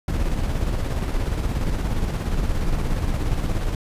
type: noise with tremolo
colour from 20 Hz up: brown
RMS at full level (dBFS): -21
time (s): 0.08-3.75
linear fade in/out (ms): 2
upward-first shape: square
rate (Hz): 17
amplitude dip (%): 35
effects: resampled to 32000 Hz

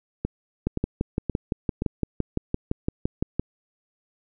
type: two click trains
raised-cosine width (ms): 3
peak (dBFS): -10 / -12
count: 17 / 4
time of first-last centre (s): 0.67-3.396 / 0.25-1.821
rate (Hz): 5.87 / 1.91
effects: none

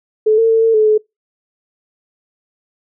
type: tone with pitch steps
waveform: sine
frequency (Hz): 432.6 / 452.4 / 448.8 / 451.8 / 431.5 / 428.9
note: A4 / A4 / A4 / A4 / A4 / A4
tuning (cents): -29 / +48 / +34 / +46 / -34 / -44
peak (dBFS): -8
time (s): 0.26-0.98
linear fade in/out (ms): 10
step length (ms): 120
effects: noise-tail reverb RT60 0.2 s tail -26 dB re dry

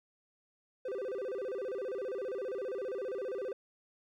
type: tone with vibrato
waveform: triangle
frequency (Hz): 447.8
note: A4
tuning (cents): +30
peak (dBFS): -33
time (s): 0.85-3.53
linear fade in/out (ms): 5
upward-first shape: square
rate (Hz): 15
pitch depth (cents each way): 230
effects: none

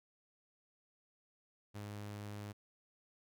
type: tone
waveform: sawtooth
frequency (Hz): 103.4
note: G#2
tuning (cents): -7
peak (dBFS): -40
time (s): 1.74-2.53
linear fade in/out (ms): 20
effects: none

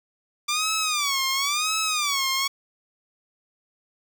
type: tone with vibrato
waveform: 10% pulse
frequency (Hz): 1174.7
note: D6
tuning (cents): 0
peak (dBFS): -14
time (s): 0.48-2.48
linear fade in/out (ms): 10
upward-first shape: sine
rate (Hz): 0.96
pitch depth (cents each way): 170
effects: none

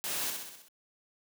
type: noise with echo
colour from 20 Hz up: white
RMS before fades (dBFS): -35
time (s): 0.04-0.3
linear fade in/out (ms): 0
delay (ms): 64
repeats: 6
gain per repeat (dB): -4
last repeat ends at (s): 0.684
effects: high-pass 150 Hz 12 dB/octave

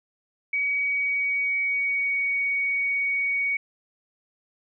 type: tone with pitch glide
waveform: sine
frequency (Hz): 2263 to 2241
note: C#7 to C#7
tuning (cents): +35 to +18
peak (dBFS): -22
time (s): 0.53-3.57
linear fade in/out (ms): 5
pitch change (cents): -17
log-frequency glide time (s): 0.74-2.19
effects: none

